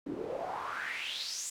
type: noise with band-pass filter sweep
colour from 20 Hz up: pink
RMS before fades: -38 dBFS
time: 0.06-1.5 s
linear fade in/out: 5 ms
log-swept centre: 280 to 7800 Hz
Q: 5
effects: none